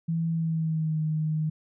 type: tone with pitch glide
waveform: sine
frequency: 164.81 to 155.56 Hz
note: E3 to D#3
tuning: 0 to 0 cents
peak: -24 dBFS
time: 0.08-1.5 s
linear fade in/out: 10 ms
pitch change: -100 cents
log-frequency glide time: 0.3-1.01 s
effects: none